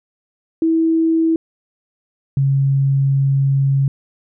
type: tone pair in turn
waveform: sine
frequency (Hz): 325.4 / 137.11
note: E4 / C#3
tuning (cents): -22 / -19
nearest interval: octave + minor third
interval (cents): 1497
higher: first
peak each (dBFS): -12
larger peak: neither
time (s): 0.62-1.36 / 2.37-3.88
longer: second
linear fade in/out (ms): 2
effects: none